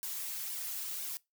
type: noise with flanger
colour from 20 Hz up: blue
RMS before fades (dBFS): -39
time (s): 0.03-1.17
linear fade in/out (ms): 0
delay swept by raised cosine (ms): 1.5 to 5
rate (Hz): 2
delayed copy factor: -0.85
effects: noise-tail reverb RT60 0.2 s tail -22 dB re dry